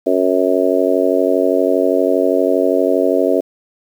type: harmonic tone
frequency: 92.5 Hz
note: F#2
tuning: in tune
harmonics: 3 / 4 / 5 / 6 / 7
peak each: -18 / -18 / -18 / -18 / -18 dBFS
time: 0.06-3.41 s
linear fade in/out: 10 ms
effects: 7-bit